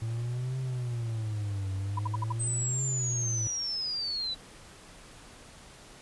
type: tone with vibrato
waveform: triangle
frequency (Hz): 112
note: A2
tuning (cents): +31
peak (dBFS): -28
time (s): 0.02-3.47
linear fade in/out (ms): 0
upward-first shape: triangle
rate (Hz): 0.44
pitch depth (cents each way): 280
type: tone bursts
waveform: sine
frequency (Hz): 987.8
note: B5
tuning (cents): 0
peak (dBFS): -29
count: 5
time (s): 1.97-2.323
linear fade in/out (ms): 5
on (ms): 21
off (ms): 62
type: linear sweep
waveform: sine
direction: down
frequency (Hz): 8270 to 3914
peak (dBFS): -30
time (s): 2.39-4.35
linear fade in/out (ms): 20
effects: pink hiss -51 dBFS RMS until 6.01 s + resampled to 24000 Hz